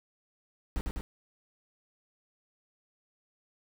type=noise with echo; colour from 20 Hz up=brown; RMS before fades=-31 dBFS; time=0.76-0.81 s; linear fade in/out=0 ms; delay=100 ms; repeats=2; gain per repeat=-2 dB; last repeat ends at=1.01 s; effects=none